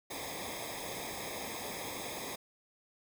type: noise with comb filter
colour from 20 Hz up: pink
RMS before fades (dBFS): -41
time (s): 0.1-2.36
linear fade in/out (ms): 10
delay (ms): 0.69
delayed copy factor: -1
effects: none